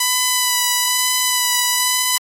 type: tone with vibrato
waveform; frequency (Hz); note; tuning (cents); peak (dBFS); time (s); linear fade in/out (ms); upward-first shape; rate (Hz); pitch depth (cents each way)
5% pulse; 994; B5; +11; -3; 0-2.18; 5; sine; 1.1; 17
effects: AAC 48 kbps